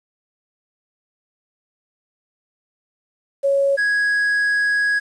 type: tone pair in turn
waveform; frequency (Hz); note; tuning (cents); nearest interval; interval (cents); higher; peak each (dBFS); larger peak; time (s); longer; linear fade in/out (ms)
sine / triangle; 554.4 / 1661.3; C#5 / G#6; 0 / 0; octave + perfect fifth; 1900; second; -14; neither; 3.43-3.77 / 3.77-5; second; 20
effects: resampled to 24000 Hz + 8-bit